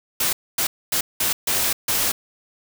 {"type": "noise bursts at uneven times", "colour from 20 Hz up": "white", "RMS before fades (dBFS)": -21, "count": 6, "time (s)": [[0.2, 0.33], [0.58, 0.67], [0.92, 1.01], [1.2, 1.33], [1.47, 1.73], [1.88, 2.12]], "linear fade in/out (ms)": 5, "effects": []}